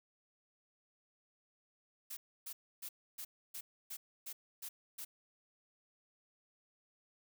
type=noise bursts; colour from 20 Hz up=blue; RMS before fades=-45 dBFS; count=9; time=2.1-5.05 s; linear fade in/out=10 ms; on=70 ms; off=290 ms; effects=none